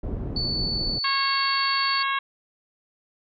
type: low-pass noise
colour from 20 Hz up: pink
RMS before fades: -30 dBFS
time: 0.03-0.99 s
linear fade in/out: 5 ms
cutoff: 390 Hz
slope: 12 dB/octave
type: tone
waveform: sine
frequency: 4475 Hz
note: C#8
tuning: 16 cents sharp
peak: -25 dBFS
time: 0.36-2.03 s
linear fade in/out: 5 ms
type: harmonic tone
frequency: 547 Hz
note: C#5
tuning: 23 cents flat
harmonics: 2 / 3 / 4 / 5 / 6 / 7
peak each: -25 / -29 / -31 / -33 / -35 / -36 dBFS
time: 1.04-2.19 s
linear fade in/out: 5 ms
effects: none